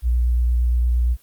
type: tone with vibrato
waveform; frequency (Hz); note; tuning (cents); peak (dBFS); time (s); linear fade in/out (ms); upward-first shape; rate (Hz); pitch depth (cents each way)
sine; 60.1; B1; -46; -15; 0.02-1.17; 50; triangle; 8.6; 22
effects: white hiss -55 dBFS RMS until 1.22 s + Opus 32 kbps

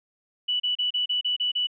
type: tone bursts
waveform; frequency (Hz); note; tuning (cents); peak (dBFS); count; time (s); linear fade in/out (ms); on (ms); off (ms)
sine; 2960; F#7; 0; -22; 8; 0.48-1.671; 10; 120; 33
effects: none

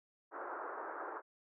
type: band-pass noise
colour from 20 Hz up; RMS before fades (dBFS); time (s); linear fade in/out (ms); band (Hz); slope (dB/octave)
white; -44; 0.31-1.22; 50; 330 to 1500; 48
effects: none

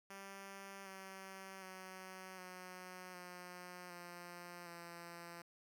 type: tone with pitch steps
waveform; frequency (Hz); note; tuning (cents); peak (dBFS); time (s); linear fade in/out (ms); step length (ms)
5% pulse; 196 / 191.63 / 187.37 / 183.19 / 179.11 / 175.12 / 171.22; G3 / G3 / F#3 / F#3 / F3 / F3 / F3; 0 / -39 / +22 / -17 / +44 / +5 / -34; -39; 0.1-5.42; 5; 760
effects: none

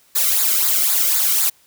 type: noise with flanger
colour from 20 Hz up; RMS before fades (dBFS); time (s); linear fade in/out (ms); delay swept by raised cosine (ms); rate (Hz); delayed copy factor
blue; -17; 0.15-1.5; 10; 0.34 to 1.18; 3.9; -0.7
effects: white hiss -55 dBFS RMS until 1.66 s

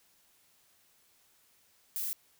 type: noise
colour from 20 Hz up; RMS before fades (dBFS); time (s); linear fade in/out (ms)
violet; -35; 1.96-2.13; 0
effects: white hiss -67 dBFS RMS until 2.39 s

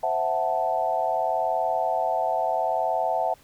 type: chord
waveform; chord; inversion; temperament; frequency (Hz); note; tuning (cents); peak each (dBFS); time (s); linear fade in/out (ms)
sine; F# half-diminished seventh; second; equal; 523.3 / 659.3 / 740 / 880; C5 / E5 / F#5 / A5; 0 / 0 / 0 / 0; -32 / -26 / -26 / -28; 0.03-3.34; 5
effects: pink hiss -56 dBFS RMS until 3.43 s

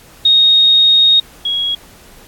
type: tone pair in turn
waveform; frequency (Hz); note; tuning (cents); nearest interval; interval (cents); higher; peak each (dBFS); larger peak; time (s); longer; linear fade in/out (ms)
sine; 3729 / 3314; A#7 / G#7; 0 / -4; major second; 204; first; -6 / -14; first; 0.25-1.2 / 1.45-1.75; first; 5
effects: pink hiss -42 dBFS RMS until 2.27 s + AAC 64 kbps

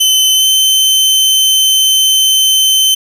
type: tone with pitch glide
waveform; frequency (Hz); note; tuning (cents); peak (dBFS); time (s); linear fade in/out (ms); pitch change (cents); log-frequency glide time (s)
sawtooth; 3052 to 3079; G7 to G7; -47 to -32; -4; 0-2.95; 10; +15; 0.34-0.46
effects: none

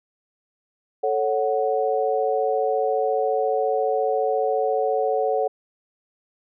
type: chord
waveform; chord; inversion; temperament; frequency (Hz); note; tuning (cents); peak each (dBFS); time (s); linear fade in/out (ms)
sine; F# minor; first; equal; 440 / 554.4 / 740; A4 / C#5 / F#5; 0 / 0 / 0; -23 / -24 / -24; 1.03-5.48; 10
effects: none

